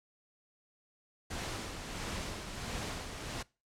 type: noise with tremolo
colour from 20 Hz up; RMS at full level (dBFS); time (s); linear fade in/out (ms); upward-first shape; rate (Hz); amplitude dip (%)
pink; -38; 1.3-3.43; 10; sine; 1.5; 45
effects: noise-tail reverb RT60 0.3 s tail -23 dB re dry + low-pass 8000 Hz 12 dB/octave